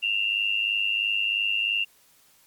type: tone pair together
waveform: sine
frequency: 2711 / 2814 Hz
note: E7 / F7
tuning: +48 / +12 cents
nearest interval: minor second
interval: 64 cents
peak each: -25 dBFS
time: 0.02-1.85 s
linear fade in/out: 20 ms
effects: white hiss -59 dBFS RMS until 2.46 s + MP3 96 kbps